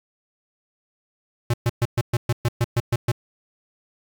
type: tone bursts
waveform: square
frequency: 119.1 Hz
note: A#2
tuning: 38 cents sharp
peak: -18 dBFS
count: 11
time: 1.5-3.118 s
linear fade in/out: 5 ms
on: 38 ms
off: 120 ms
effects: 8-bit